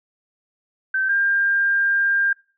sine tone pair in turn, 1548 / 1598.9 Hz, G6 / G6, -22 / +34 cents, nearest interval minor second, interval 56 cents, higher second, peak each -18 / -16 dBFS, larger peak second, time 0.94-1.09 / 1.09-2.33 s, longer second, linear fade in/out 5 ms, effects noise-tail reverb RT60 0.4 s tail -24 dB re dry

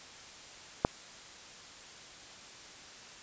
click, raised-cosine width 1 ms, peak -9 dBFS, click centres 0.849 s, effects white hiss -50 dBFS RMS until 3.22 s + resampled to 16000 Hz

